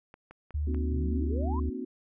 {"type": "clicks", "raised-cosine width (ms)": 0.5, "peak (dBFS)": -33, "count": 4, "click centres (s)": [0.141, 0.31, 0.507, 0.746]}
{"type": "tone with pitch glide", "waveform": "sine", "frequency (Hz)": [74.4, 73.67], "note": ["D2", "D2"], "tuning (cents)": [23, 6], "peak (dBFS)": -27, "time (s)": [0.54, 1.7], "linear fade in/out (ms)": 10, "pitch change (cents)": -17, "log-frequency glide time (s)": [1.26, 1.43]}
{"type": "chord", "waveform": "sine", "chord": "C half-diminished seventh", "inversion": "third", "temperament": "equal with one note detuned", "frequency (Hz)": [233.1, 261.6, 305.1, 370], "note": ["Bb3", "C4", "Eb4", "Gb4"], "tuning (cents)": [0, 0, -34, 0], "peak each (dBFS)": [-39, -36, -42, -39], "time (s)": [0.67, 1.85], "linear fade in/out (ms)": 5}
{"type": "exponential sweep", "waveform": "sine", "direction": "up", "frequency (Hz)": [108, 1086], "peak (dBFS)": -36, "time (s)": [0.91, 1.6], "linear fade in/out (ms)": 5}
{"effects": []}